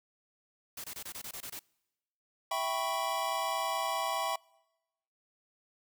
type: noise bursts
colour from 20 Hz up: white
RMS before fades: -42 dBFS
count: 9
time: 0.77-1.593 s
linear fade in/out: 5 ms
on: 71 ms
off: 23 ms
type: chord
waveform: square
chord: C# half-diminished seventh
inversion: first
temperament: equal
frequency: 659.3 / 784 / 987.8 / 1108.7 Hz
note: E5 / G5 / B5 / C#6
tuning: 0 / 0 / 0 / 0 cents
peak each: -37 dBFS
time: 2.51-4.36 s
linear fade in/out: 5 ms
effects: noise-tail reverb RT60 1.0 s tail -26 dB re dry